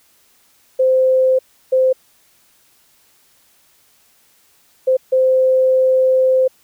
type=tone bursts at uneven times; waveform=sine; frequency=519 Hz; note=C5; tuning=14 cents flat; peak=-10 dBFS; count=4; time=0.79-1.39 / 1.72-1.93 / 4.87-4.97 / 5.12-6.48 s; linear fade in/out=10 ms; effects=white hiss -55 dBFS RMS until 6.63 s